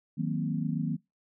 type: chord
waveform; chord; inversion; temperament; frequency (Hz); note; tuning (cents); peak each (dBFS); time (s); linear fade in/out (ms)
sine; C half-diminished seventh; first; equal with one note detuned; 158.37 / 185 / 233.1 / 261.6; Eb3 / Gb3 / Bb3 / C4; +31 / 0 / 0 / 0; -31 / -34 / -33 / -36; 0.17-0.97; 20
effects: noise-tail reverb RT60 0.2 s tail -23 dB re dry